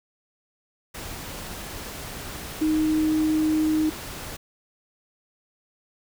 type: tone in noise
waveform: sine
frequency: 311.1 Hz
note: D#4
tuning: in tune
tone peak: -19 dBFS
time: 2.61-3.9 s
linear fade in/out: 10 ms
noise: pink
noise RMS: -36 dBFS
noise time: 0.94-4.37 s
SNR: +14 dB
effects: none